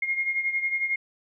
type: beating tone pair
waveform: sine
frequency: 2137 / 2148 Hz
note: C7 / C7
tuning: +36 / +45 cents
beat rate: 11 Hz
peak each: -25 / -31 dBFS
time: 0.02-0.96 s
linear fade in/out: 5 ms
effects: none